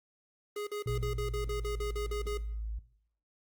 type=tone bursts; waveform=square; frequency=415.3 Hz; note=G#4; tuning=in tune; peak=-35 dBFS; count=12; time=0.56-2.375 s; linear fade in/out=5 ms; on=110 ms; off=45 ms
type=tone with exponential decay; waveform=sine; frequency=119.1 Hz; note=A#2; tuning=38 cents sharp; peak=-32 dBFS; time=0.86-2.93 s; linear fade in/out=0 ms; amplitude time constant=450 ms
type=tone; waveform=sine; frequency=54.1 Hz; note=A1; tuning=29 cents flat; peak=-34 dBFS; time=0.89-2.79 s; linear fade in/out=5 ms
effects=noise-tail reverb RT60 0.7 s tail -20 dB re dry + Opus 24 kbps